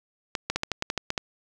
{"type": "clicks", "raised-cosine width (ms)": 0.2, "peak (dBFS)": -9, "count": 10, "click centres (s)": [0.352, 0.5, 0.56, 0.634, 0.717, 0.824, 0.901, 0.977, 1.104, 1.178], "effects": []}